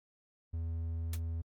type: tone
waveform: triangle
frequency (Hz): 82.41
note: E2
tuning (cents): 0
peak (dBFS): -32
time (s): 0.53-1.42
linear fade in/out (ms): 10
type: noise with exponential decay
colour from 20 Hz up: white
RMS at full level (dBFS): -37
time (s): 1.13-1.2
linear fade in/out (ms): 5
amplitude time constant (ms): 15
effects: AAC 64 kbps